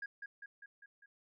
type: tone with echo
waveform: sine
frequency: 1636 Hz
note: G#6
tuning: 26 cents flat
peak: -38 dBFS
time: 0.02-0.06 s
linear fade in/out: 5 ms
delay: 200 ms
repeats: 5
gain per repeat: -4 dB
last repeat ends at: 1.06 s
effects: tanh soft clip ceiling -36 dBFS